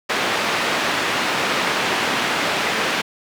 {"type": "band-pass noise", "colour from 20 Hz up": "white", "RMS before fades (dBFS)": -21, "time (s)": [0.09, 3.02], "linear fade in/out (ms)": 10, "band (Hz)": [180, 2500], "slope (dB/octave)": 12, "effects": []}